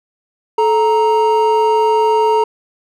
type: tone pair together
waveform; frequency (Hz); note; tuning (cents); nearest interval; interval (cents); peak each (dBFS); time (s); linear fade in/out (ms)
triangle; 433.9 / 932.3; A4 / A#5; -24 / 0; octave + minor second; 1324; -11; 0.58-2.44; 5
effects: none